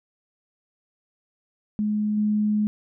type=tone with level steps; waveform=sine; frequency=210.9 Hz; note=G#3; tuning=27 cents sharp; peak=-21 / -19 dBFS; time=1.79-2.67 s; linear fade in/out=0 ms; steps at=2.17 s; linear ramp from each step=5 ms; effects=none